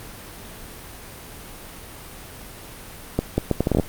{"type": "accelerating click train", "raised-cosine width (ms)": 2, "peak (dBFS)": -5, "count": 10, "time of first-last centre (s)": [3.19, 3.798], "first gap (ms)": 190, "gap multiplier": 0.7, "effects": ["pink hiss -39 dBFS RMS until 3.88 s", "Opus 32 kbps"]}